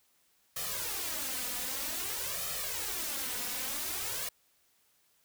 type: noise with flanger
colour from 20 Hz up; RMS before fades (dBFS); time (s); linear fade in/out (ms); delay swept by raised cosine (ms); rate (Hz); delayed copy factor
white; -36; 0.56-4.29; 5; 1.6 to 4.1; 0.52; +0.85
effects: white hiss -70 dBFS RMS until 5.24 s